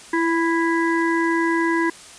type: harmonic tone with a mistuned harmonic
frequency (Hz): 330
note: E4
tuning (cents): +2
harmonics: 1 / 3 / 5 / 6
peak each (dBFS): -19 / -24 / -26 / -27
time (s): 0.13-1.9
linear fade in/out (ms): 5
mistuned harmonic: 1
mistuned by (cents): +17
effects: white hiss -42 dBFS RMS until 2.18 s + resampled to 22050 Hz